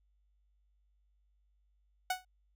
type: tone with exponential decay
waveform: sawtooth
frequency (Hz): 740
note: F#5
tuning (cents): 0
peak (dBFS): -24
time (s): 2.1-2.25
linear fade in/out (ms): 5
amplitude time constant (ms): 31
effects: added 50 Hz sine -69 dBFS peak until 2.55 s